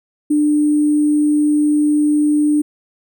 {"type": "tone with sample-and-hold", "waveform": "sine", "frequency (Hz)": 298, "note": "D4", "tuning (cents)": 25, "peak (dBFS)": -11, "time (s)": [0.3, 2.62], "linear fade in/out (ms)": 10, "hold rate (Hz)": 8820, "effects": []}